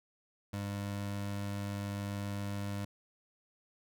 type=tone; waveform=25% pulse; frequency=100.8 Hz; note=G2; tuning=49 cents sharp; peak=-32 dBFS; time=0.53-2.85 s; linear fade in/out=5 ms; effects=none